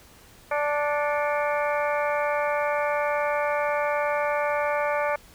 harmonic tone with a mistuned harmonic, 293.1 Hz, D4, 3 cents flat, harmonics 2 / 3 / 4 / 5 / 6 / 7 / 8, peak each -25 / -29 / -31 / -33 / -35 / -36 / -37 dBFS, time 0.51-5.16 s, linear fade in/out 5 ms, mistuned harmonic 7, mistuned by +92 cents, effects pink hiss -52 dBFS RMS until 5.34 s

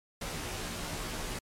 pink noise with comb filter, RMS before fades -37 dBFS, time 0.21-1.39 s, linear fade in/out 5 ms, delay 15 ms, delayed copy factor -0.9, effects low-pass 11000 Hz 12 dB/octave + MP3 96 kbps

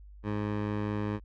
15% pulse tone with low-pass filter, 104.6 Hz, G#2, 13 cents sharp, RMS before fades -32 dBFS, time 0.23-1.2 s, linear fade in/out 50 ms, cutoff 2100 Hz, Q 0.64, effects added 50 Hz sine -47 dBFS peak until 1.24 s

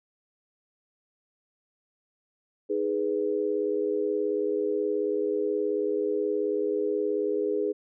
sine chord, G# minor, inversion second, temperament equal, 311.1 / 415.3 / 493.9 Hz, D#4 / G#4 / B4, 0 / 0 / 0 cents, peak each -32 / -26 / -31 dBFS, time 2.69-7.73 s, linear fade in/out 20 ms, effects none

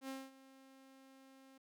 sawtooth tone with ADSR envelope, 267 Hz, C4, 35 cents sharp, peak -38 dBFS, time 0.01-1.58 s, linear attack 76 ms, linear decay 220 ms, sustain -18 dB, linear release 7 ms, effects none

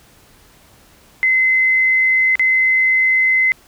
sine tone with dropouts, 2052 Hz, C7, 34 cents flat, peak -11 dBFS, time 1.23-3.52 s, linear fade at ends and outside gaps 0 ms, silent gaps 2.355-2.395 s, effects pink hiss -49 dBFS RMS until 3.67 s

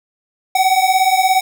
square beating tone pair, 748 / 765 Hz, F#5 / G5, +19 / -42 cents, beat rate 17 Hz, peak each -15 dBFS, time 0.55-1.41 s, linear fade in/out 5 ms, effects none

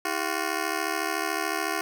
10% pulse ring-modulated tone, 362.4 Hz, F#4, 36 cents flat, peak -15 dBFS, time 0.05-1.81 s, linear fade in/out 0 ms, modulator 36.9 Hz, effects none

